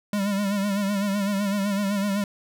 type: tone with vibrato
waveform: square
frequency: 200.7 Hz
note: G3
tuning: 41 cents sharp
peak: -23 dBFS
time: 0.13-2.24 s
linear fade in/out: 2 ms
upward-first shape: sine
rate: 7.9 Hz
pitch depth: 62 cents each way
effects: none